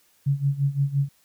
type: tone with tremolo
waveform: sine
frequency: 140 Hz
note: C#3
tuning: 18 cents sharp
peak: -17 dBFS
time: 0.26-1.09 s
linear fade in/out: 10 ms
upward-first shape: sine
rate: 5.8 Hz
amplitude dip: 85%
effects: white hiss -62 dBFS RMS until 1.24 s